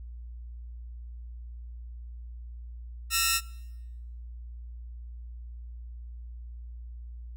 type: tone cluster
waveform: 10% pulse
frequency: 1347 / 1848 / 2603 / 2838 Hz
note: E6 / A#6 / E7 / F7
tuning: +37 / -16 / -22 / +27 cents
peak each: -20 / -22 / -20 / -24 dBFS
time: 3.1-3.41 s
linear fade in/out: 50 ms
effects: noise-tail reverb RT60 1.0 s tail -23 dB re dry + added 59 Hz sine -39 dBFS peak until 7.36 s